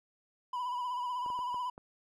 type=tone with vibrato; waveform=triangle; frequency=987.8 Hz; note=B5; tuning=in tune; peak=-31 dBFS; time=0.53-1.7 s; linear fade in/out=5 ms; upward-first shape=sine; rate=16 Hz; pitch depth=46 cents each way
type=clicks; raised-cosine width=1 ms; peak=-34 dBFS; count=5; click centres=1.262 / 1.302 / 1.39 / 1.544 / 1.779 s
effects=none

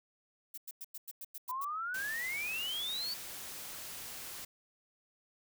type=noise bursts; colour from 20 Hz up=violet; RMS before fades=-44 dBFS; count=9; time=0.54-1.649 s; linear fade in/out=5 ms; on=37 ms; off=97 ms
type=exponential sweep; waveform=sine; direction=up; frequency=987.8 to 4606 Hz; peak=-35 dBFS; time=1.49-3.14 s; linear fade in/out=5 ms
type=noise; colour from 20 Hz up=white; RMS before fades=-45 dBFS; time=1.94-4.45 s; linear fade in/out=5 ms
effects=none

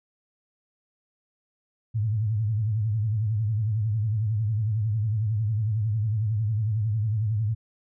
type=tone with vibrato; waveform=sine; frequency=108 Hz; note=A2; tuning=32 cents flat; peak=-22 dBFS; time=1.94-7.55 s; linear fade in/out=20 ms; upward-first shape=triangle; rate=11 Hz; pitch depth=140 cents each way; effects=none

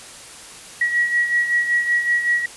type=beating tone pair; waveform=sine; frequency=1917 / 1922.3 Hz; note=A#6 / B6; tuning=+48 / -47 cents; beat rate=5.3 Hz; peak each=-17 / -24 dBFS; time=0.81-2.46 s; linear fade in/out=5 ms; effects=white hiss -39 dBFS RMS until 2.56 s + resampled to 24000 Hz

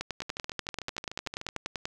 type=two click trains; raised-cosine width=0.2 ms; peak=-15 / -20 dBFS; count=20 / 19; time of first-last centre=0.01-1.855 / 0.22-1.563 s; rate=10.3 / 13.4 Hz; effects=none

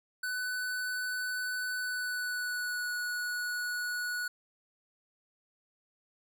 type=tone with pitch glide; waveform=square; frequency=1498 to 1466.3 Hz; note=F#6 to F#6; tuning=+21 to -16 cents; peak=-33 dBFS; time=0.23-4.28 s; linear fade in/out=5 ms; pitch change=-37 cents; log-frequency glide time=1.77-2.95 s; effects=none

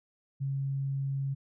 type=tone; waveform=sine; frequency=137 Hz; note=C#3; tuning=20 cents flat; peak=-29 dBFS; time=0.4-1.35 s; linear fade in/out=20 ms; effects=none

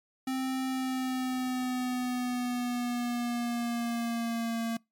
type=tone with pitch glide; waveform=square; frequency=261.6 to 229.1 Hz; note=C4 to A#3; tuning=0 to -30 cents; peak=-30 dBFS; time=0.27-4.77 s; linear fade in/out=5 ms; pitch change=-230 cents; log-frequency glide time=0.67-4.61 s; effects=noise-tail reverb RT60 0.2 s tail -25 dB re dry + MP3 96 kbps

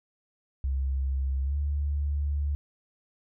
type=tone with pitch glide; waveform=sine; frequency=67 to 72.22 Hz; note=C2 to D2; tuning=+42 to -28 cents; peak=-25 dBFS; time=0.64-2.55 s; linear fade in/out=0 ms; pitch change=+130 cents; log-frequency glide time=1.43-1.56 s; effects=none

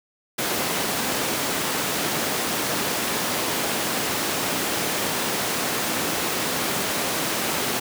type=high-pass noise; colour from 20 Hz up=pink; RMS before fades=-25 dBFS; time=0.38-7.8 s; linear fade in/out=10 ms; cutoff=210 Hz; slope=12 dB/octave; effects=none

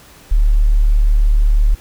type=tone; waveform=sine; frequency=36.98 Hz; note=D1; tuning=13 cents sharp; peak=-8 dBFS; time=0.31-1.75 s; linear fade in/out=10 ms; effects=pink hiss -43 dBFS RMS until 1.8 s

